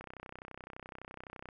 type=click train; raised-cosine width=0.5 ms; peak=-30 dBFS; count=48; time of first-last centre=0.01-1.488 s; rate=31.8 Hz; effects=none